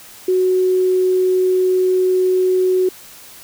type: tone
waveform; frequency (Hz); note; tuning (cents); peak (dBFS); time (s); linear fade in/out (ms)
sine; 370; F#4; 0; -12; 0.28-2.89; 5
effects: white hiss -40 dBFS RMS until 3.43 s